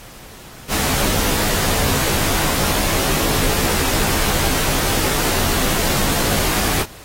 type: noise with comb filter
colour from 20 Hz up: pink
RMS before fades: -19 dBFS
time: 0.68-6.86 s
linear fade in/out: 50 ms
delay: 17 ms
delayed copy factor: -0.95
effects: pink hiss -40 dBFS RMS until 7.04 s + AAC 48 kbps